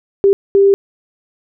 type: tone bursts at uneven times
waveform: sine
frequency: 395.6 Hz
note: G4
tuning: 16 cents sharp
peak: -6 dBFS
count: 2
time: 0.24-0.33 / 0.55-0.74 s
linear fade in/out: 0 ms
effects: none